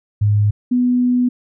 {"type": "tone pair in turn", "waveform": "sine", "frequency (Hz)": [104, 247.4], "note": ["G#2", "B3"], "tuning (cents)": [3, 3], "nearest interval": "octave + minor third", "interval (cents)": 1500, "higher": "second", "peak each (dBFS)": [-11, -12], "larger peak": "first", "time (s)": [[0.21, 0.51], [0.71, 1.29]], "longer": "second", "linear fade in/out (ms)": 10, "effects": []}